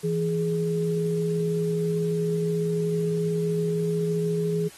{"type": "tone pair together", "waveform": "sine", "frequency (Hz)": [165.4, 417.6], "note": ["E3", "G#4"], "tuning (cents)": [6, 10], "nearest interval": "octave + major third", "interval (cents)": 1604, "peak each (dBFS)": -25, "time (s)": [0.03, 4.69], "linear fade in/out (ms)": 20, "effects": ["white hiss -48 dBFS RMS until 4.77 s", "AAC 32 kbps"]}